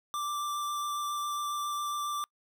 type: tone with vibrato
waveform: square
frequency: 1176 Hz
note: D6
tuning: 2 cents sharp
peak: -32 dBFS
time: 0.14-2.24 s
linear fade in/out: 0 ms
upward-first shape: sine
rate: 7.3 Hz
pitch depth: 10 cents each way
effects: noise-tail reverb RT60 0.1 s tail -26 dB re dry